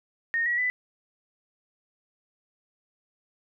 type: tone with pitch steps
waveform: sine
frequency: 1848 / 1919.8 / 1994.4 Hz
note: A#6 / B6 / B6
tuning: -16 / -50 / +16 cents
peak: -23 dBFS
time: 0.34-0.7 s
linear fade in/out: 0 ms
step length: 120 ms
effects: none